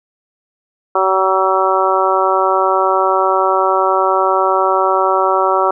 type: harmonic tone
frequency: 189.7 Hz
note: F#3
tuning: 43 cents sharp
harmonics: 2 / 3 / 4 / 5 / 6 / 7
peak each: -18 / -18 / -18 / -18 / -18 / -18 dBFS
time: 0.95-5.71 s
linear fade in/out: 5 ms
effects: none